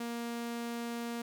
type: tone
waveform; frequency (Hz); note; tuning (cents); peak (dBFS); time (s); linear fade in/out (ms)
sawtooth; 235.1; A#3; +15; -32; 0-1.22; 5
effects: none